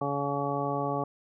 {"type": "harmonic tone", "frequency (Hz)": 141.4, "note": "C#3", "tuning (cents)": 35, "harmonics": [1, 2, 3, 4, 5, 6, 8], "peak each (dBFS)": [-35, -35, -35, -35, -35, -35, -35], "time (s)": [0.01, 1.04], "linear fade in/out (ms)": 5, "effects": []}